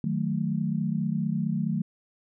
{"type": "chord", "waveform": "sine", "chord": "D# diminished", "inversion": "none", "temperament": "equal", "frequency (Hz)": [155.56, 185, 220], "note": ["D#3", "F#3", "A3"], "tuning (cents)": [0, 0, 0], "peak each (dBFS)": -29, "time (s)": [0.04, 1.82], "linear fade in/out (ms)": 2, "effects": []}